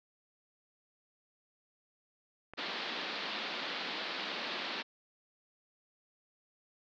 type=click; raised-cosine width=0.5 ms; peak=-31 dBFS; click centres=2.536 s
type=band-pass noise; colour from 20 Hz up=white; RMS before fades=-39 dBFS; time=2.57-4.83 s; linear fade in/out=20 ms; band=180 to 4400 Hz; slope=48 dB/octave
effects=none